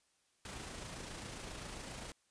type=noise with amplitude modulation; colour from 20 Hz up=pink; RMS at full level=-45 dBFS; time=0.45-2.12 s; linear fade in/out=2 ms; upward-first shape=sine; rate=27.5 Hz; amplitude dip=35%; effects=white hiss -75 dBFS RMS until 2.3 s + resampled to 22050 Hz